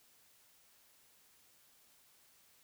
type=silence; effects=white hiss -67 dBFS RMS until 2.63 s